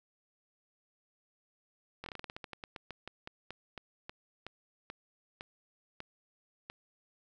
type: slowing click train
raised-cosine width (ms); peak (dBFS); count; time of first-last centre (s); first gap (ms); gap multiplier
0.3; -26; 24; 2.04-6.7; 22; 1.17
effects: none